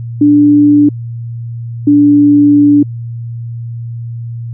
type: tone pair in turn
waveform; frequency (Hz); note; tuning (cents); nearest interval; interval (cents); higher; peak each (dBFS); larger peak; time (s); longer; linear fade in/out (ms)
sine; 292.9 / 290.7; D4 / D4; -5 / -18; unison; 13; first; -3; neither; 0.21-0.89 / 1.87-2.83; second; 5
effects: added 117 Hz sine -19 dBFS peak until 4.53 s